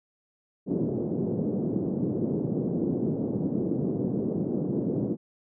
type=band-pass noise; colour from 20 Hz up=pink; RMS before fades=-28 dBFS; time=0.66-5.17 s; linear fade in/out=50 ms; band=150 to 420 Hz; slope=24 dB/octave; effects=none